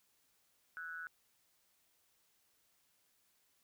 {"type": "tone with amplitude modulation", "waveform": "sine", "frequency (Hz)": 1480, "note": "F#6", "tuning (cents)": 0, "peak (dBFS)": -39, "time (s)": [0.77, 1.07], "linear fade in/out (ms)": 0, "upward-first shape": "sine", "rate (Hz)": 165, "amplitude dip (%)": 80, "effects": ["white hiss -75 dBFS RMS until 3.63 s"]}